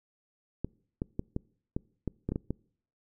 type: clicks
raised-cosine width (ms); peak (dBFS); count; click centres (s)
3; -18; 10; 0.646 / 1.019 / 1.194 / 1.364 / 1.765 / 2.077 / 2.29 / 2.32 / 2.359 / 2.506
effects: noise-tail reverb RT60 0.6 s tail -26 dB re dry